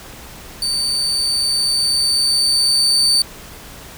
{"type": "tone with level ramp", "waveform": "35% pulse", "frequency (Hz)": 4568, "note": "D8", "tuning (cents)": -49, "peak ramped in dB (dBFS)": [-16, -10], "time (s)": [0.62, 3.22], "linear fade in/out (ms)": 2, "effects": ["added 60 Hz sine -45 dBFS peak until 3.97 s", "pink hiss -37 dBFS RMS until 3.97 s"]}